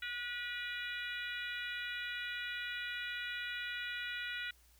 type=harmonic tone; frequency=484.9 Hz; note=B4; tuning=32 cents flat; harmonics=3 / 4 / 5 / 6 / 7 / 8; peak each=-42 / -44 / -46 / -48 / -49 / -50 dBFS; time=0.02-4.51 s; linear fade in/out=5 ms; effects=added 59 Hz sine -65 dBFS peak until 4.79 s + white hiss -68 dBFS RMS until 4.79 s